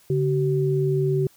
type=tone pair together; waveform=sine; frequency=142.69 / 380.2 Hz; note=D3 / F#4; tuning=-50 / +47 cents; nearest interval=octave + perfect fourth; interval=1697 cents; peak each=-21 / -22 dBFS; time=0.1-1.27 s; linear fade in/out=2 ms; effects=white hiss -56 dBFS RMS until 1.36 s